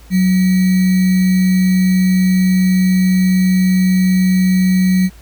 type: tone with sample-and-hold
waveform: sine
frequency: 185.3 Hz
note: F#3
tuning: 3 cents sharp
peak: -9 dBFS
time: 0.1-5.1 s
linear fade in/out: 50 ms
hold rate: 2100 Hz
effects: added 56 Hz sine -38 dBFS peak until 5.21 s + pink hiss -46 dBFS RMS until 5.21 s